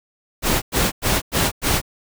pink noise bursts, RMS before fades -18 dBFS, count 5, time 0.42-1.816 s, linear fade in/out 50 ms, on 200 ms, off 99 ms, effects none

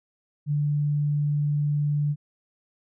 sine tone, 146.83 Hz, D3, in tune, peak -21 dBFS, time 0.46-2.16 s, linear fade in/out 50 ms, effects none

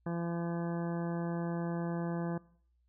harmonic tone, 170.1 Hz, F3, 45 cents flat, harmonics 1 / 2 / 3 / 4 / 5 / 6 / 7 / 9 / 10, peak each -34 / -40 / -44 / -46 / -48 / -50 / -51 / -53 / -54 dBFS, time 0.06-2.38 s, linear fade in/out 5 ms, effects noise-tail reverb RT60 0.6 s tail -22 dB re dry + added 60 Hz sine -69 dBFS peak until 2.88 s

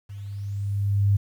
sine tone with level ramp, 100.5 Hz, G2, 44 cents sharp, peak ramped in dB -35 to -15 dBFS, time 0.09-1.17 s, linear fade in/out 10 ms, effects 9-bit

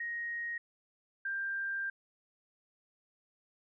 sine tone pair in turn, 1875 / 1586.5 Hz, A#6 / G6, +10 / +20 cents, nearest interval minor third, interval 290 cents, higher first, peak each -35 / -33 dBFS, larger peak second, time 0-0.58 / 1.25-1.9 s, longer second, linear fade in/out 5 ms, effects none

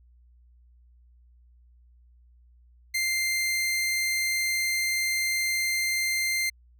sawtooth tone, 2093 Hz, C7, in tune, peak -21 dBFS, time 2.94-6.5 s, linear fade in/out 10 ms, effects added 60 Hz sine -54 dBFS peak until 6.79 s

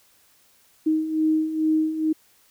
sine beating tone pair, 311.9 / 314.2 Hz, D#4 / D#4, +4 / +17 cents, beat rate 2.3 Hz, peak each -26 / -20 dBFS, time 0.86-2.13 s, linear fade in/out 10 ms, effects white hiss -59 dBFS RMS until 2.5 s

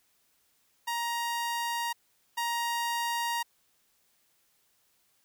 sawtooth tone pair in turn, 940 / 940 Hz, A#5 / A#5, +14 / +14 cents, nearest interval unison, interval 0 cents, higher neither, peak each -26 / -25 dBFS, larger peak second, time 0.87-1.93 / 2.37-3.43 s, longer neither, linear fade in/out 10 ms, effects white hiss -70 dBFS RMS until 5.24 s

